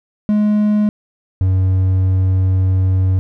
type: tone pair in turn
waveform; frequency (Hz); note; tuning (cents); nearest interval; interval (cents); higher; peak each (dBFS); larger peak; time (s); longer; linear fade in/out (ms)
triangle; 210 / 93.8; G#3 / F#2; +19 / +24; octave + major second; 1395; first; -9; neither; 0.29-0.89 / 1.41-3.19; second; 0
effects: none